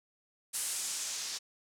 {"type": "noise with low-pass filter sweep", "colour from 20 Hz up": "blue", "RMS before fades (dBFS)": -37, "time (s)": [0.53, 1.39], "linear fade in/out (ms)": 20, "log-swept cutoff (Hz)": [9700, 5500], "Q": 1.6, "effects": []}